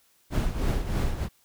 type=noise with tremolo; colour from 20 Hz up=brown; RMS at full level=-23 dBFS; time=0.3-1.29 s; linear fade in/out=50 ms; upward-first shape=triangle; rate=3.2 Hz; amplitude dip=70%; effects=white hiss -64 dBFS RMS until 1.44 s